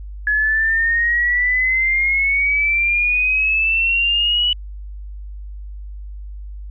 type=exponential sweep; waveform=sine; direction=up; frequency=1694 to 2960 Hz; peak=-14 dBFS; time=0.27-4.53 s; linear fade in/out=2 ms; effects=added 50 Hz sine -29 dBFS peak until 6.7 s